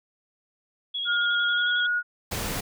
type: tone with vibrato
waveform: sine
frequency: 3322 Hz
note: G#7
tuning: in tune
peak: -27 dBFS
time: 0.94-1.87 s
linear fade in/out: 10 ms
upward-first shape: square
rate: 11 Hz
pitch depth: 20 cents each way
type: tone with pitch glide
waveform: sine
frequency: 1421 to 1448.3 Hz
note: F6 to F#6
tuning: +30 to -37 cents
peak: -22 dBFS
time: 1.05-2.03 s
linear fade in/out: 50 ms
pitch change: +33 cents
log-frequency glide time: 1.48-1.7 s
type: noise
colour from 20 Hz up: pink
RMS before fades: -30 dBFS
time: 2.31-2.61 s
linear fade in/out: 10 ms
effects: none